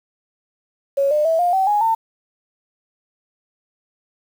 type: tone with pitch steps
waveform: sine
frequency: 554.4 / 601.1 / 651.7 / 706.6 / 766.1 / 830.7 / 900.6 Hz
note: C#5 / D5 / E5 / F5 / G5 / G#5 / A5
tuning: 0 / +40 / -20 / +20 / -40 / 0 / +40 cents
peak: -14 dBFS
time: 0.97-1.95 s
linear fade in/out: 10 ms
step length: 140 ms
effects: 7-bit